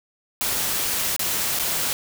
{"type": "noise with dropouts", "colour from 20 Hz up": "white", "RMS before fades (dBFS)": -24, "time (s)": [0.41, 1.93], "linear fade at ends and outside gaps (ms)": 0, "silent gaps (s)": [[1.164, 1.194], [1.589, 1.596]], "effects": []}